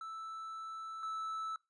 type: tone pair in turn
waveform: triangle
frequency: 1318.5 / 1311.7 Hz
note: E6 / E6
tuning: 0 / -9 cents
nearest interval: unison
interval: 9 cents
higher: first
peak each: -40 / -35 dBFS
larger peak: second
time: 0.01-1.03 / 1.03-1.56 s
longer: first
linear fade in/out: 2 ms
effects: noise-tail reverb RT60 0.2 s tail -21 dB re dry + resampled to 22050 Hz